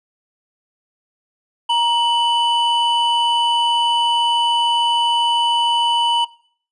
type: tone pair together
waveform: triangle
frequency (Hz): 940.1 / 2987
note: A#5 / F#7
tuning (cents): +14 / +16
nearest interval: octave + minor sixth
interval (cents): 2002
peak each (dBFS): -14 / -17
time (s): 1.69-6.25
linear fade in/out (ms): 10
effects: noise-tail reverb RT60 0.5 s tail -19 dB re dry + resampled to 24000 Hz